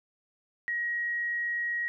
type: tone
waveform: sine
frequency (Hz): 1896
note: A#6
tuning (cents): +29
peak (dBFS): -28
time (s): 0.68-1.88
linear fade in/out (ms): 0
effects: none